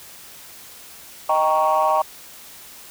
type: chord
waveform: sine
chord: Eb dominant seventh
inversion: none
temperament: equal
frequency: 622.3 / 784 / 932.3 / 1108.7 Hz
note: Eb5 / G5 / Bb5 / Db6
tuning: 0 / 0 / 0 / 0 cents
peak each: -20 dBFS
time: 1.29-2.02 s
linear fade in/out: 5 ms
effects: tanh soft clip ceiling -9 dBFS + white hiss -42 dBFS RMS until 2.9 s